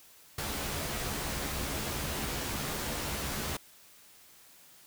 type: noise with comb filter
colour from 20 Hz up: pink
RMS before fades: -35 dBFS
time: 0.38-3.57 s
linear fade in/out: 5 ms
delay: 14 ms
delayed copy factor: +0.5
effects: white hiss -57 dBFS RMS until 4.86 s